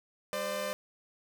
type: tone cluster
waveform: sawtooth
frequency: 198.4 / 518 / 596 Hz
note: G3 / C5 / D5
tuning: +21 / -17 / +25 cents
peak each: -40 / -33 / -31 dBFS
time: 0.33-0.73 s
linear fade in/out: 0 ms
effects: none